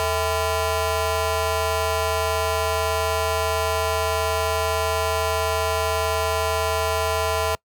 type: ring-modulated tone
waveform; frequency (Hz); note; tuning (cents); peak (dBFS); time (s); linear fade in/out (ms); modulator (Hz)
20% pulse; 364.3; F#4; -27; -12; 0-7.55; 0; 284
effects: noise-tail reverb RT60 0.1 s tail -25 dB re dry + high-pass 80 Hz 12 dB/octave